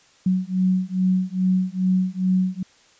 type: beating tone pair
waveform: sine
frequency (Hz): 184.3 / 186.7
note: F#3 / F#3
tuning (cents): -7 / +16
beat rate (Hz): 2.4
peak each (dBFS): -21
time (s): 0.26-2.63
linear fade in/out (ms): 5
effects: white hiss -55 dBFS RMS until 2.99 s + resampled to 16000 Hz